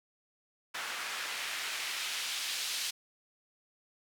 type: noise with band-pass filter sweep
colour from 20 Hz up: white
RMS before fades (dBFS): -37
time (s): 0.74-2.91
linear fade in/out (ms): 10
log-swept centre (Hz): 1500 to 3900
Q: 1
effects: none